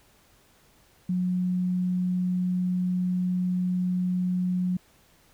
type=tone; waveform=sine; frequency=181.3 Hz; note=F#3; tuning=35 cents flat; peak=-23 dBFS; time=1.09-4.77 s; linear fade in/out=5 ms; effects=pink hiss -60 dBFS RMS until 5.33 s